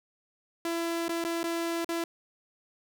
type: tone with dropouts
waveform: sawtooth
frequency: 335.6 Hz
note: E4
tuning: 31 cents sharp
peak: -25 dBFS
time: 0.65-2.04 s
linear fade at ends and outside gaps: 2 ms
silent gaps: 1.082-1.092 / 1.241-1.248 / 1.432-1.44 / 1.846-1.89 s
effects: none